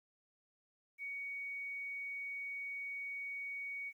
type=tone; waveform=sine; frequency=2240 Hz; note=C#7; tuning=18 cents sharp; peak=-40 dBFS; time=0.98-3.93 s; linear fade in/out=50 ms; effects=12-bit